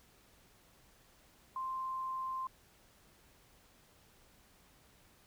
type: tone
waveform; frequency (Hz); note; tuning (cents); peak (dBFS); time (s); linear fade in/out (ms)
sine; 1046.5; C6; 0; -36; 1.56-2.47; 2
effects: pink hiss -65 dBFS RMS until 5.26 s